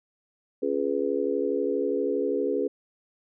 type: chord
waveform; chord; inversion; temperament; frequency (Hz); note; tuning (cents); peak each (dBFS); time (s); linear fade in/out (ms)
sine; C# dominant seventh; none; equal with one note detuned; 277.2 / 349.2 / 421.6 / 493.9; C#4 / E#4 / G#4 / B4; 0 / 0 / +26 / 0; -30 / -32 / -27 / -29; 0.62-2.68; 10
effects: none